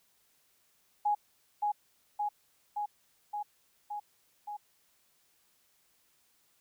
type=tone with echo; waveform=sine; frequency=830.6 Hz; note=G#5; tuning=in tune; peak=-25 dBFS; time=1.05-1.15 s; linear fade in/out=10 ms; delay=570 ms; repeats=6; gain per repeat=-2 dB; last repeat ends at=4.57 s; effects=white hiss -70 dBFS RMS until 6.6 s